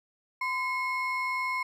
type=ring-modulated tone; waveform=triangle; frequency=1597 Hz; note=G6; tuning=32 cents sharp; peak=-23 dBFS; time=0.41-1.63 s; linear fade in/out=5 ms; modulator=574 Hz; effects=none